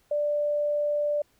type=tone; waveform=sine; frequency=589 Hz; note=D5; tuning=5 cents sharp; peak=-23 dBFS; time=0.11-1.22 s; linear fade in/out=5 ms; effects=pink hiss -66 dBFS RMS until 1.39 s